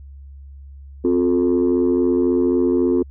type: chord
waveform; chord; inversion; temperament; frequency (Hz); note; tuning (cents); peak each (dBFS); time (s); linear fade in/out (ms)
sine; F major; second; equal with one note detuned; 261.6 / 356.2 / 440; C4 / F4 / A4; 0 / +34 / 0; -17 / -16 / -21; 1.04-3.03; 10
effects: tanh soft clip ceiling -9 dBFS + added 69 Hz sine -36 dBFS peak until 3.1 s